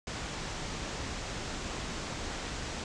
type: low-pass noise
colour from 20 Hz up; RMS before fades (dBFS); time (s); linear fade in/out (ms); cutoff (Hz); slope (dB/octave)
pink; -38; 0.07-2.84; 2; 7800; 48
effects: none